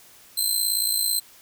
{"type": "tone with amplitude modulation", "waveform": "15% pulse", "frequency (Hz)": 4100, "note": "C8", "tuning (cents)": -36, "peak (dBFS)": -12, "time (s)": [0.37, 1.2], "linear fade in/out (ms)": 10, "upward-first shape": "sine", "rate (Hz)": 58.1, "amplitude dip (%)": 60, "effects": ["white hiss -51 dBFS RMS until 1.41 s"]}